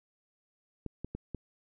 clicks, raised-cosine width 3 ms, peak -24 dBFS, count 4, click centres 0.863 / 1.046 / 1.15 / 1.347 s, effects none

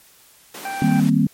pink high-pass noise, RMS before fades -36 dBFS, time 0.54-1.1 s, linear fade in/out 5 ms, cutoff 200 Hz, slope 24 dB/octave
harmonic tone, 784 Hz, G5, in tune, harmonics 1 / 2 / 3, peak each -26 / -32 / -36 dBFS, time 0.65-1 s, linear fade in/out 2 ms
sine chord, C minor seventh, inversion first, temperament equal, 155.56 / 196 / 233.1 / 261.6 Hz, Eb3 / G3 / Bb3 / C4, 0 / 0 / 0 / 0 cents, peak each -19 dBFS, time 0.82-1.27 s, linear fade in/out 2 ms
effects white hiss -51 dBFS RMS until 1.33 s + MP3 64 kbps

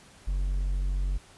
triangle tone, 46.65 Hz, F#1, 15 cents sharp, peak -23 dBFS, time 0.27-1.18 s, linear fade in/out 10 ms, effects pink hiss -54 dBFS RMS until 1.37 s + resampled to 24000 Hz

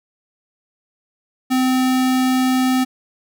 square tone, 257.5 Hz, C4, 28 cents flat, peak -15 dBFS, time 1.5-2.85 s, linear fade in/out 20 ms, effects none

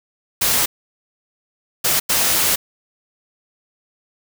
white noise bursts at uneven times, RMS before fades -17 dBFS, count 3, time 0.41-0.66 / 1.84-2 / 2.09-2.56 s, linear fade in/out 10 ms, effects none

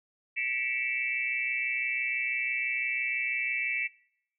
sine tone cluster, 1950 / 2195 / 2321 / 2653 Hz, B6 / C#7 / D7 / E7, -23 / -18 / -21 / +10 cents, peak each -36 / -35 / -31 / -34 dBFS, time 0.36-3.88 s, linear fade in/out 20 ms, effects noise-tail reverb RT60 0.7 s tail -22 dB re dry

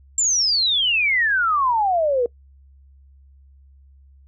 sine exponential sweep, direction down, 7459 to 466.2 Hz, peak -16 dBFS, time 0.18-2.26 s, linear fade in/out 2 ms, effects noise-tail reverb RT60 0.1 s tail -23 dB re dry + added 68 Hz sine -47 dBFS peak until 4.27 s

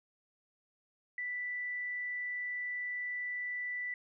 sine tone, 1975.5 Hz, B6, in tune, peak -35 dBFS, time 1.18-3.94 s, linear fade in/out 2 ms, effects none

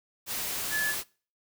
sine tone in noise, 1719 Hz, A6, 41 cents flat, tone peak -26 dBFS, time 0.7-0.95 s, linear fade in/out 50 ms, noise white, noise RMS -33 dBFS, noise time 0.26-1.04 s, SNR +4 dB, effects noise-tail reverb RT60 0.4 s tail -23 dB re dry

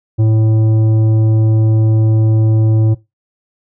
triangle tone with tanh clipping, 110 Hz, A2, in tune, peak -10 dBFS, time 0.18-2.95 s, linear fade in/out 20 ms, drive 14 dB, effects noise-tail reverb RT60 0.2 s tail -18 dB re dry

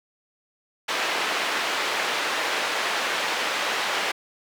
white band-pass noise, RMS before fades -26 dBFS, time 0.88-4.12 s, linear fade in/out 10 ms, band 420 to 2700 Hz, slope 12 dB/octave, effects none

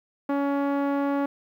sawtooth tone with low-pass filter, 281.1 Hz, C#4, 24 cents sharp, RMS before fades -25 dBFS, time 0.29-1.26 s, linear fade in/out 5 ms, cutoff 1200 Hz, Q 0.96, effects 10-bit

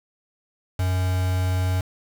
triangle tone with quantisation, 92.1 Hz, F#2, 7 cents flat, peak -18 dBFS, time 0.79-1.81 s, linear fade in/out 5 ms, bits 5, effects none

